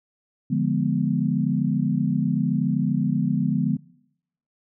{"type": "chord", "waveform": "sine", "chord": "D diminished seventh", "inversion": "none", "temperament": "equal", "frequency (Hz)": [146.83, 174.61, 207.7, 246.9], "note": ["D3", "F3", "Ab3", "Cb4"], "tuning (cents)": [0, 0, 0, 0], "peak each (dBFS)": -25, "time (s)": [0.5, 3.77], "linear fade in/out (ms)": 10, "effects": ["noise-tail reverb RT60 0.8 s tail -23 dB re dry"]}